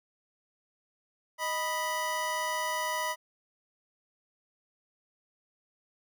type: tone pair together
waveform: 25% pulse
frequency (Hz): 622.3 / 984.4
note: D#5 / B5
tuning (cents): 0 / -6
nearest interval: minor sixth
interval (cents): 794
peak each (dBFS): -32 / -27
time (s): 1.38-3.16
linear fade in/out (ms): 50
effects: none